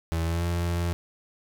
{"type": "tone with pitch glide", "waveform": "35% pulse", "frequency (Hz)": [82.41, 86.01], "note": ["E2", "F2"], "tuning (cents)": [0, -26], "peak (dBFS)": -23, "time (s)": [0.12, 0.93], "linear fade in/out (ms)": 0, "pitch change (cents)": 74, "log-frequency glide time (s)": [0.25, 0.44], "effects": []}